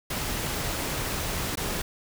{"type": "noise with dropouts", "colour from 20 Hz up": "pink", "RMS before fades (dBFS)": -30, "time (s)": [0.1, 1.82], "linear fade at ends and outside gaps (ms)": 5, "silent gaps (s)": [1.556, 1.572], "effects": []}